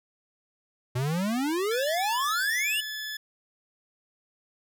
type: exponential sweep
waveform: square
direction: up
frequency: 120 to 3020 Hz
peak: -26 dBFS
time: 0.95-2.81 s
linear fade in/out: 10 ms
type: tone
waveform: 20% pulse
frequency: 1725 Hz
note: A6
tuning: 35 cents flat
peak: -28 dBFS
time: 1.71-3.17 s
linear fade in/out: 5 ms
effects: none